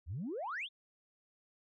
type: exponential sweep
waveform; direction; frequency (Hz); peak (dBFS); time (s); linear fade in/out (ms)
sine; up; 69.3 to 3729; -36; 0.06-0.69; 50
effects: tanh soft clip ceiling -33 dBFS